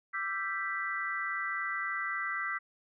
sine chord, E minor seventh, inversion third, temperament equal with one note detuned, 1174.7 / 1338.5 / 1568 / 1975.5 Hz, D6 / E6 / G6 / B6, 0 / +26 / 0 / 0 cents, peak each -40 / -38 / -38 / -35 dBFS, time 0.13-2.59 s, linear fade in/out 20 ms, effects none

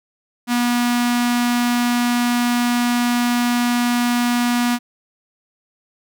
sawtooth tone with notch filter, 241.8 Hz, B3, 36 cents flat, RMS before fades -18 dBFS, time 0.47-4.79 s, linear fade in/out 50 ms, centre 490 Hz, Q 1.7, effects none

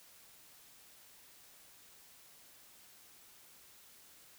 silence, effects white hiss -60 dBFS RMS until 4.38 s

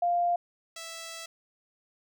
sine / 5% pulse tone pair in turn, 698.5 / 659.1 Hz, F5 / E5, 0 / 0 cents, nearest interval minor second, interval 100 cents, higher first, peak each -23 / -28 dBFS, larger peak first, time 0.02-0.36 / 0.76-1.26 s, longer second, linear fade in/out 5 ms, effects none

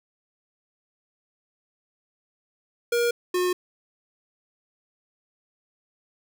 square tone pair in turn, 474.6 / 361.1 Hz, A#4 / F#4, +31 / -42 cents, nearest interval perfect fourth, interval 473 cents, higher first, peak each -21 / -22 dBFS, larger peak first, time 2.92-3.11 / 3.34-3.53 s, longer neither, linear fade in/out 5 ms, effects none

